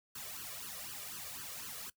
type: noise with flanger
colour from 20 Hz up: white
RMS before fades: -45 dBFS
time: 0.15-1.9 s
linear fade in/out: 5 ms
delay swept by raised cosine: 0.65 to 1.75 ms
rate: 4 Hz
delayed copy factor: +0.9
effects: noise-tail reverb RT60 0.1 s tail -20 dB re dry + high-pass 60 Hz 12 dB/octave